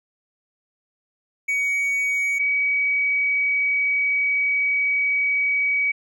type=tone pair in turn; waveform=triangle / sine; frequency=2251 / 2268 Hz; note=C#7 / C#7; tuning=+26 / +39 cents; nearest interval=unison; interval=13 cents; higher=second; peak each=-18 dBFS; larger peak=neither; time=1.48-2.39 / 2.39-5.92 s; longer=second; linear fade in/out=10 ms; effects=none